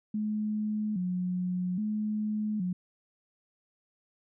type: tone with vibrato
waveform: sine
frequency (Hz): 196.3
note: G3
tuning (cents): +3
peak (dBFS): -28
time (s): 0.14-2.73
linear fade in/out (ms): 5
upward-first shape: square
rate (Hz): 0.61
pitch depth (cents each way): 140
effects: none